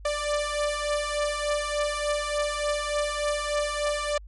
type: beating tone pair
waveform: sawtooth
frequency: 587.3 / 590.7 Hz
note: D5 / D5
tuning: 0 / +10 cents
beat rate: 3.4 Hz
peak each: -26 / -23 dBFS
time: 0.05-4.18 s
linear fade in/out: 5 ms
effects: added 50 Hz sine -41 dBFS peak until 4.27 s + MP3 48 kbps